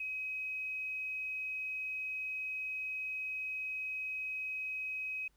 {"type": "tone with quantisation", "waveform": "sine", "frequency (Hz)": 2535, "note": "D#7", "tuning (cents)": 32, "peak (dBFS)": -36, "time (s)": [0, 5.28], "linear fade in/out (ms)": 5, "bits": 11, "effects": ["added 50 Hz sine -70 dBFS peak until 5.36 s", "pink hiss -75 dBFS RMS until 5.36 s"]}